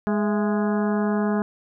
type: harmonic tone with a mistuned harmonic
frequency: 207.7 Hz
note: G#3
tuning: in tune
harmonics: 1 / 2 / 3 / 4 / 5 / 6 / 7 / 8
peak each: -21 / -27 / -31 / -33 / -35 / -37 / -38 / -39 dBFS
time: 0.07-1.42 s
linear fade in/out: 0 ms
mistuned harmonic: 3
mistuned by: +85 cents
effects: none